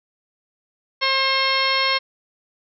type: harmonic tone with a mistuned harmonic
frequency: 534 Hz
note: C5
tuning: 35 cents sharp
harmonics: 1 / 2 / 3 / 4 / 5 / 6 / 7 / 8 / 10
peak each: -28 / -23 / -29 / -23 / -29 / -27 / -29 / -24 / -29 dBFS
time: 1.01-1.99 s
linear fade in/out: 20 ms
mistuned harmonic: 8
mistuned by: +16 cents
effects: none